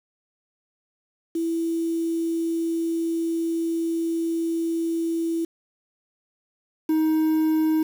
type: tone pair in turn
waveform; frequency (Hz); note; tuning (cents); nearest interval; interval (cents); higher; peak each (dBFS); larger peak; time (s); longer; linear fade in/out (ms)
sine / triangle; 331.1 / 314.9; E4 / D#4; +8 / +21; minor second; 87; first; -22 / -16; second; 1.35-5.45 / 6.89-7.83; first; 5
effects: 7-bit